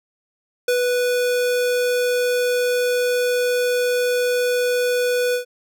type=tone with ADSR envelope; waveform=square; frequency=492.8 Hz; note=B4; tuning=4 cents flat; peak=-16 dBFS; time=0.68-5.45 s; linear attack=4 ms; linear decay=91 ms; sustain=-2 dB; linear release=110 ms; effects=none